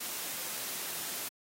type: noise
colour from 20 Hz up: white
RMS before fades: -38 dBFS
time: 0-1.29 s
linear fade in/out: 10 ms
effects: high-pass 150 Hz 12 dB/octave + AAC 48 kbps